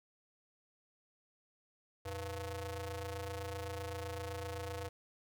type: ring-modulated tone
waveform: sawtooth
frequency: 200.6 Hz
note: G3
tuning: 40 cents sharp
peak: -33 dBFS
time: 2.05-4.89 s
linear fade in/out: 10 ms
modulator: 287 Hz
effects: none